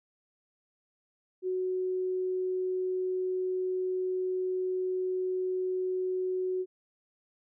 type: tone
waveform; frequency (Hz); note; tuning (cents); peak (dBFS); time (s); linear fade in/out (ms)
sine; 370; F#4; 0; -28; 1.42-6.66; 50
effects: none